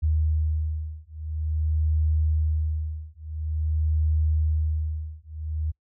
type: beating tone pair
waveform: sine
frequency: 77.5 / 77.98 Hz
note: D#2 / D#2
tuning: -6 / +4 cents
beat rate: 0.48 Hz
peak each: -25 dBFS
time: 0.02-5.72 s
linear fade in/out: 20 ms
effects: noise-tail reverb RT60 0.1 s tail -26 dB re dry